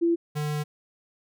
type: tone pair in turn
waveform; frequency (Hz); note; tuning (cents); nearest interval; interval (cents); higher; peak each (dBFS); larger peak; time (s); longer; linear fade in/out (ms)
sine / square; 338.2 / 149.65; E4 / D3; +44 / +33; octave + major second; 1411; first; -19 / -27; first; 0.01-0.16 / 0.35-0.64; second; 20
effects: none